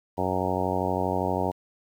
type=harmonic tone; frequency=92.5 Hz; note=F#2; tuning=in tune; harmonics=1 / 2 / 3 / 4 / 5 / 6 / 7 / 8 / 9 / 10; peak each=-33 / -33 / -33 / -33 / -33 / -33 / -33 / -33 / -33 / -33 dBFS; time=0.17-1.52 s; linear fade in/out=20 ms; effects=9-bit